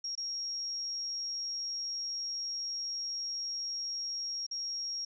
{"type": "tone with dropouts", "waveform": "sine", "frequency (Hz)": 5588, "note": "F8", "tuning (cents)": 0, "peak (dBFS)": -34, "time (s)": [0.04, 5.05], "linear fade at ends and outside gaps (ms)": 5, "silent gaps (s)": [[0.153, 0.176], [4.466, 4.511]], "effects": []}